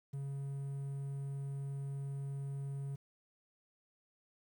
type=tone with quantisation; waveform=triangle; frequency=138.59 Hz; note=C#3; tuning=in tune; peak=-36 dBFS; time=0.13-2.96 s; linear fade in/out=10 ms; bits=11; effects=none